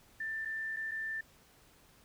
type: tone with dropouts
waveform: sine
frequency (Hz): 1778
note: A6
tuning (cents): +18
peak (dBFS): -35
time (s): 0.2-1.21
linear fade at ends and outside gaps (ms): 5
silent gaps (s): 0.45-0.455 / 0.763-0.768 / 0.912-0.916
effects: pink hiss -63 dBFS RMS until 2.04 s